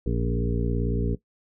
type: harmonic tone with a mistuned harmonic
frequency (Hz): 58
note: A#1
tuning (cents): -8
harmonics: 1 / 2 / 3 / 4 / 5 / 7 / 8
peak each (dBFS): -26 / -29 / -31 / -32 / -33 / -34 / -35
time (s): 0.06-1.15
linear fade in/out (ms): 5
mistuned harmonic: 1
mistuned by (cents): -52
effects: noise-tail reverb RT60 0.1 s tail -17 dB re dry